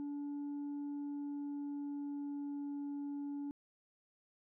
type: tone with pitch glide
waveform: sine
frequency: 287.8 to 285.6 Hz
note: D4 to D4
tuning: -35 to -48 cents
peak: -36 dBFS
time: 0-3.51 s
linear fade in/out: 0 ms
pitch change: -13 cents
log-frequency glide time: 0.88-2.82 s
effects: tanh soft clip ceiling -38 dBFS